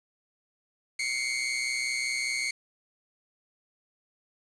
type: tone pair together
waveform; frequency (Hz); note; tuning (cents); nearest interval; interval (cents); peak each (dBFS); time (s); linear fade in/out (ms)
sawtooth; 2108 / 2233; C7 / C#7; +12 / +12; minor second; 100; -28 / -27; 0.99-2.51; 5
effects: resampled to 22050 Hz + 8-bit